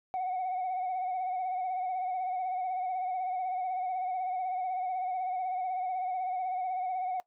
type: tone with vibrato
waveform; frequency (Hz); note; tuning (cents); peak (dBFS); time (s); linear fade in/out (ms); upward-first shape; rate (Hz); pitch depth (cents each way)
sine; 740; F#5; 0; -28; 0.14-7.2; 0; sine; 16; 45
effects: noise-tail reverb RT60 0.1 s tail -21 dB re dry + tanh soft clip ceiling -28 dBFS